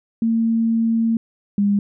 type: tone pair in turn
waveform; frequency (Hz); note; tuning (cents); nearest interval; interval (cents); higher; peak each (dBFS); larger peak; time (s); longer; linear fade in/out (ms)
sine; 227.3 / 202.5; A#3 / G#3; -43 / -43; major second; 200; first; -15 / -14; second; 0.22-1.17 / 1.58-1.79; first; 2
effects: none